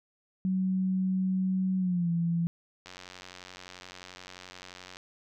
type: tone with pitch glide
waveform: sine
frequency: 187.6 to 169.07 Hz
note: F#3 to E3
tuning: +24 to +44 cents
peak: -25 dBFS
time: 0.45-2.47 s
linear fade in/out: 0 ms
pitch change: -180 cents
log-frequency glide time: 1.78-2.1 s
type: click train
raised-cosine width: 0.2 ms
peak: -27 dBFS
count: 194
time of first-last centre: 2.86-4.969 s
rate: 91.5 Hz
effects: none